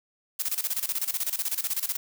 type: noise with tremolo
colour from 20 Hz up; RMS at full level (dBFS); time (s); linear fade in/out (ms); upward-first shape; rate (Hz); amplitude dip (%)
blue; -27; 0.39-1.97; 10; square; 16; 80
effects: none